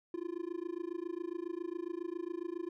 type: tone with amplitude modulation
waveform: triangle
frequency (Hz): 344.9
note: F4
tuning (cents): -22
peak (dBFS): -31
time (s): 0.14-2.69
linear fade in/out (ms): 2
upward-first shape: sine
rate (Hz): 27.3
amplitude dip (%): 100
effects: none